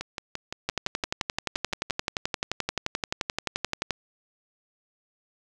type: two click trains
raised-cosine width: 0.2 ms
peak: -9 / -15 dBFS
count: 38 / 12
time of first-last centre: 0.69-3.907 / 0.01-1.9 s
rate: 11.5 / 5.82 Hz
effects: none